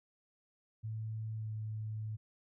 sine tone with pitch glide, 110 to 108.49 Hz, A2 to A2, 0 to -24 cents, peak -37 dBFS, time 0.83-2.17 s, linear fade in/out 20 ms, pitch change -24 cents, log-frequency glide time 1.35-1.51 s, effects none

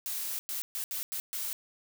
blue noise bursts at uneven times, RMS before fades -35 dBFS, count 6, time 0.06-0.39 / 0.49-0.62 / 0.75-0.84 / 0.91-1.03 / 1.12-1.2 / 1.33-1.53 s, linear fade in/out 0 ms, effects none

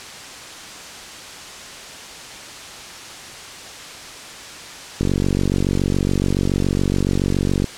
click train, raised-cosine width 3 ms, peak -6 dBFS, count 125, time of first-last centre 5.01-7.643 s, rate 47.1 Hz, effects white hiss -35 dBFS RMS until 7.77 s + low-pass 7000 Hz 12 dB/octave

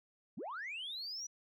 sine linear sweep, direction up, 138.59 to 5950 Hz, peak -39 dBFS, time 0.37-1.27 s, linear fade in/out 10 ms, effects tanh soft clip ceiling -37 dBFS

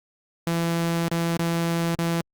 sawtooth tone with dropouts, 168 Hz, E3, 33 cents sharp, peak -18 dBFS, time 0.47-2.21 s, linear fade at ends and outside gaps 0 ms, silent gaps 1.082-1.115 / 1.37-1.394 / 1.949-1.988 s, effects Opus 48 kbps

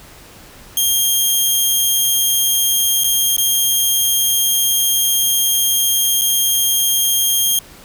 10% pulse tone with dropouts, 3216 Hz, G7, 44 cents sharp, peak -5 dBFS, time 0.77-7.59 s, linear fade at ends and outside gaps 2 ms, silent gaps 3.037-3.042 / 3.366-3.381 / 6.213-6.217 s, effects pink hiss -41 dBFS RMS until 7.84 s

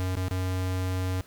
square tone with dropouts, 92.5 Hz, F#2, in tune, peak -27 dBFS, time 0-1.21 s, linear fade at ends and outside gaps 0 ms, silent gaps 0.153-0.169 / 0.283-0.31 s, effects pink hiss -55 dBFS RMS until 1.26 s

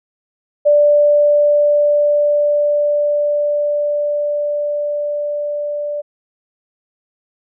sine tone with level ramp, 587.3 Hz, D5, in tune, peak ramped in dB -7 to -19 dBFS, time 0.65-6.02 s, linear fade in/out 20 ms, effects none

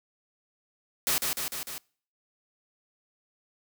white noise with echo, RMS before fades -26 dBFS, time 1.07-1.18 s, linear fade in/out 0 ms, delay 150 ms, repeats 4, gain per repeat -3 dB, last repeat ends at 1.78 s, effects noise-tail reverb RT60 0.5 s tail -26 dB re dry

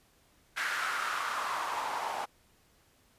white noise with band-pass filter sweep, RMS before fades -34 dBFS, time 0.56-2.26 s, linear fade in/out 20 ms, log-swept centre 1600 to 800 Hz, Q 3.4, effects pink hiss -66 dBFS RMS until 3.18 s + resampled to 32000 Hz

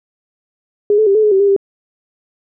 sine tone with pitch steps, 413.2 / 434 / 394.4 / 432.9 / 422.7 / 385.3 / 402 / 394.8 Hz, G#4 / A4 / G4 / A4 / G#4 / G4 / G4 / G4, -9 / -24 / +11 / -28 / +31 / -30 / +44 / +12 cents, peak -8 dBFS, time 0.9-1.564 s, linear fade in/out 2 ms, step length 83 ms, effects none

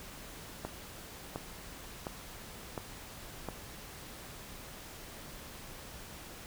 click train, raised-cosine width 1 ms, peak -22 dBFS, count 5, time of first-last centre 0.65-3.487 s, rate 1.41 Hz, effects pink hiss -48 dBFS RMS until 6.46 s

